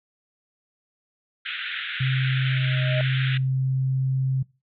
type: band-pass noise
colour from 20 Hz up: pink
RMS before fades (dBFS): -31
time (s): 1.45-3.38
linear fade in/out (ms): 10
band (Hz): 1400 to 3700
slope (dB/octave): 96
type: tone with pitch glide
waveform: sine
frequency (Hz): 131.3 to 132.14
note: C3 to C3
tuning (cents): +6 to +17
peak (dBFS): -20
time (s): 2-4.43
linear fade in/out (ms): 10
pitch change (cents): +11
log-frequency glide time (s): 3.1-4.14
type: tone with exponential growth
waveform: sine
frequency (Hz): 622.3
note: D#5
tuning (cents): 0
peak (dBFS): -24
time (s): 2.36-3.01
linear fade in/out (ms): 1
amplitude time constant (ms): 140
effects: noise-tail reverb RT60 0.3 s tail -23 dB re dry